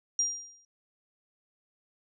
sine tone with exponential decay, 5700 Hz, F8, 34 cents sharp, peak -22 dBFS, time 0.19-0.65 s, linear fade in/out 2 ms, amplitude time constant 99 ms, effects none

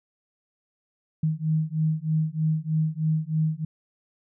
sine beating tone pair, 155.56 / 158.76 Hz, D#3 / D#3, 0 / +35 cents, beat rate 3.2 Hz, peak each -25 dBFS, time 1.23-3.65 s, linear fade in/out 5 ms, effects none

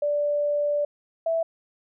sine tone pair in turn, 585 / 658.3 Hz, D5 / E5, -7 / -3 cents, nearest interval major second, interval 204 cents, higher second, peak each -21 dBFS, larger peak neither, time 0.02-0.85 / 1.26-1.43 s, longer first, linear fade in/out 5 ms, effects none

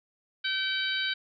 harmonic tone, 768 Hz, G5, 36 cents flat, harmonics 2 / 3 / 4 / 5 / 6, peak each -31 / -36 / -33 / -33 / -38 dBFS, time 0.44-1.14 s, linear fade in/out 10 ms, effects none

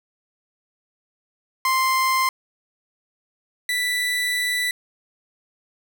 30% pulse tone pair in turn, 1046.5 / 1975.5 Hz, C6 / B6, 0 / 0 cents, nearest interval major seventh, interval 1100 cents, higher second, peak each -15 / -18 dBFS, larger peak first, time 1.65-2.29 / 3.69-4.71 s, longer second, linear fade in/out 2 ms, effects none

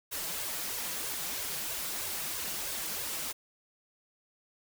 white noise with flanger, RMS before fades -36 dBFS, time 0.11-3.33 s, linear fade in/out 20 ms, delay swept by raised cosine 1.8 to 6.2 ms, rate 3.1 Hz, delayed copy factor +1, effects none

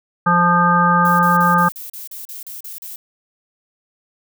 harmonic tone, 174.61 Hz, F3, in tune, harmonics 1 / 3 / 5 / 7 / 9, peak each -17 / -25 / -18 / -14 / -20 dBFS, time 0.26-1.69 s, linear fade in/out 10 ms
violet noise bursts, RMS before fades -32 dBFS, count 11, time 1.05-2.96 s, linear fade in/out 2 ms, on 140 ms, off 37 ms
effects none

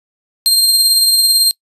sawtooth tone with tremolo, 4186 Hz, C8, in tune, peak -4 dBFS, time 0.46-1.51 s, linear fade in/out 0 ms, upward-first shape triangle, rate 18 Hz, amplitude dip 40%, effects noise-tail reverb RT60 0.1 s tail -24 dB re dry + resampled to 32000 Hz

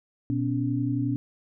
sine tone cluster, 121.3 / 252.2 / 283.5 Hz, B2 / B3 / C#4, -31 / +36 / +39 cents, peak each -27 / -31 / -27 dBFS, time 0.3-1.16 s, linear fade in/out 0 ms, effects none

